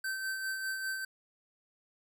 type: tone with tremolo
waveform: square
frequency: 1547 Hz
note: G6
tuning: 23 cents flat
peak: -33 dBFS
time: 0.04-1.05 s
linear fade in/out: 5 ms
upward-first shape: sine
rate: 5 Hz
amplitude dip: 40%
effects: none